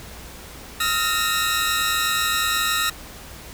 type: tone cluster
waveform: sawtooth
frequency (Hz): 1272 / 1383 / 1842 / 3864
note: D#6 / F6 / A#6 / B7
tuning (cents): +38 / -17 / -21 / -39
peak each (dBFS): -22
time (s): 0.8-2.9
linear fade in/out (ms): 5
effects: added 60 Hz sine -44 dBFS peak until 3.53 s + pink hiss -40 dBFS RMS until 3.53 s